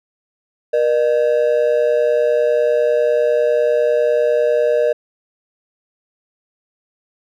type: ring-modulated tone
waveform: triangle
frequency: 541 Hz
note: C#5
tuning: 42 cents flat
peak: -7 dBFS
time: 0.73-4.93 s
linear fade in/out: 10 ms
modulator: 65 Hz
effects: tanh soft clip ceiling -3 dBFS